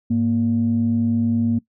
sine tone pair together, 103.83 / 233.1 Hz, G#2 / A#3, 0 / 0 cents, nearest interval octave + major second, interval 1400 cents, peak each -23 / -16 dBFS, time 0.1-1.59 s, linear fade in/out 10 ms, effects noise-tail reverb RT60 0.1 s tail -19 dB re dry + tanh soft clip ceiling -10 dBFS

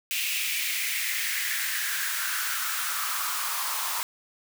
white noise with high-pass filter sweep, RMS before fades -29 dBFS, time 0.11-4.03 s, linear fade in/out 0 ms, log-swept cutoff 2600 to 970 Hz, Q 4.2, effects none

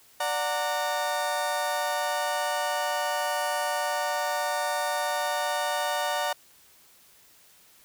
30% pulse chord, D augmented, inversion none, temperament just, 587.3 / 734.2 / 917.7 Hz, D5 / F#5 / A#5, 0 / -14 / -27 cents, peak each -28 dBFS, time 0.2-6.33 s, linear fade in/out 5 ms, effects white hiss -57 dBFS RMS until 7.84 s

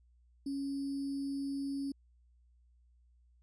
sine tone with sample-and-hold, 277.2 Hz, C#4, in tune, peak -34 dBFS, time 0.46-1.92 s, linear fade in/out 5 ms, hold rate 4900 Hz, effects added 60 Hz sine -63 dBFS peak until 3.42 s + resampled to 22050 Hz

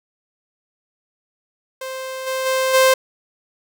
sawtooth tone with level steps, 523.3 Hz, C5, in tune, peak -23 / -17 / -13 / -7 dBFS, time 1.81-2.94 s, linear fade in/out 5 ms, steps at 2.26 / 2.45 / 2.73 s, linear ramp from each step 20 ms, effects none

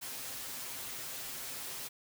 white noise with comb filter, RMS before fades -42 dBFS, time 0.01-1.89 s, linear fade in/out 20 ms, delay 7.6 ms, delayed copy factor +0.75, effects none

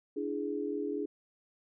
sine tone cluster, 292.5 / 332.9 / 417 Hz, D4 / E4 / G#4, -7 / +17 / +7 cents, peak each -36 / -39 / -35 dBFS, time 0.16-1.06 s, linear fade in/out 10 ms, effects none

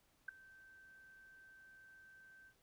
sine tone with ADSR envelope, 1553 Hz, G6, 17 cents flat, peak -37 dBFS, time 0.28-2.54 s, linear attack 8 ms, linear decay 6 ms, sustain -22 dB, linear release 71 ms, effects pink hiss -75 dBFS RMS until 2.62 s

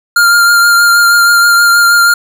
square tone with vibrato, 1400 Hz, F6, 4 cents sharp, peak -5 dBFS, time 0.16-2.14 s, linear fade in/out 5 ms, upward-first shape triangle, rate 6.3 Hz, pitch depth 21 cents each way, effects none

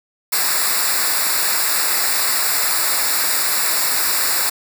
white noise with comb filter, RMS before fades -18 dBFS, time 0.32-4.5 s, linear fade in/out 10 ms, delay 0.32 ms, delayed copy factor -0.9, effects none

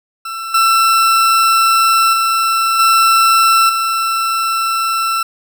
40% pulse tone with level steps, 1339 Hz, E6, 27 cents sharp, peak -21 / -8 / -11 / -7 / -13 dBFS, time 0.25-5.23 s, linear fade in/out 5 ms, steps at 0.54 / 2.13 / 2.79 / 3.69 s, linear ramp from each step 5 ms, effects none

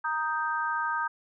sine chord, Eb major, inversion second, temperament equal, 932.3 / 1244.5 / 1568 Hz, Bb5 / Eb6 / G6, 0 / 0 / 0 cents, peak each -31 dBFS, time 0.04-1.08 s, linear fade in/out 10 ms, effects none

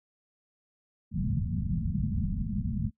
white low-pass noise, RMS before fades -30 dBFS, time 1.11-2.91 s, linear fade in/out 50 ms, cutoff 230 Hz, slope 96 dB/octave, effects noise-tail reverb RT60 0.1 s tail -19 dB re dry

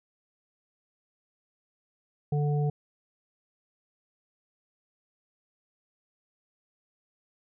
harmonic tone, 146.83 Hz, D3, in tune, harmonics 1 / 3 / 5, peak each -24 / -34 / -38 dBFS, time 2.32-2.7 s, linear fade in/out 5 ms, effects none

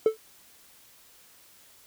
triangle tone with exponential decay, 439.5 Hz, A4, 2 cents flat, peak -11 dBFS, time 0.06-0.17 s, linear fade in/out 2 ms, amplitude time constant 22 ms, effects tanh soft clip ceiling -10 dBFS + white hiss -56 dBFS RMS until 1.86 s

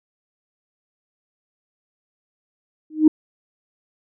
sine tone with exponential growth, 310 Hz, D#4, 6 cents flat, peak -4 dBFS, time 2.9-3.08 s, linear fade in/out 5 ms, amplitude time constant 38 ms, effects tanh soft clip ceiling -1 dBFS

